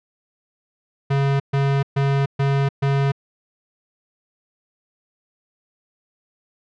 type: tone bursts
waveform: square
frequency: 138.59 Hz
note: C#3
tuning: in tune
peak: -17 dBFS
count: 5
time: 1.1-3.12 s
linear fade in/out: 10 ms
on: 300 ms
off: 130 ms
effects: low-pass 3000 Hz 12 dB/octave